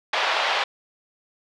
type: band-pass noise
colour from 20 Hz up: pink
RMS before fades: -23 dBFS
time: 0.13-0.64 s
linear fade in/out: 5 ms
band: 630 to 4100 Hz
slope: 24 dB/octave
effects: none